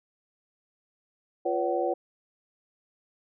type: tone cluster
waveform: sine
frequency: 348.1 / 494.5 / 567 / 755 Hz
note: F4 / B4 / C#5 / F#5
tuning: -6 / +2 / +39 / +35 cents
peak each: -30 dBFS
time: 1.45-1.94 s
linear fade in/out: 10 ms
effects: none